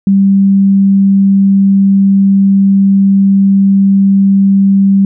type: tone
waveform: sine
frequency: 196 Hz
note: G3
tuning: in tune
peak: -4 dBFS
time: 0.07-5.05 s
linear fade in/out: 2 ms
effects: none